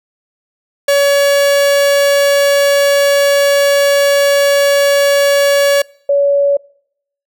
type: tone pair in turn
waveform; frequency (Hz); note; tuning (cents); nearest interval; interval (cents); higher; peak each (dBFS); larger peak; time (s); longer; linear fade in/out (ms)
45% pulse / sine; 565 / 565; C#5 / C#5; +33 / +33; unison; 0; neither; -8; neither; 0.88-5.82 / 6.09-6.57; first; 5
effects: noise-tail reverb RT60 0.7 s tail -26 dB re dry